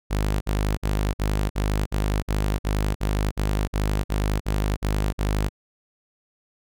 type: tone bursts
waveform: sawtooth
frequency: 51.3 Hz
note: G#1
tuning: 21 cents flat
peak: -17 dBFS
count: 15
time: 0.1-5.492 s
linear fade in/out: 20 ms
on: 310 ms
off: 53 ms
effects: none